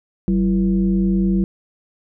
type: tone with frequency modulation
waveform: sine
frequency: 190 Hz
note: F#3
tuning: 46 cents sharp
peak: -14 dBFS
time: 0.28-1.44 s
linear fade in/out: 0 ms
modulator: 145 Hz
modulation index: 0.72
effects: none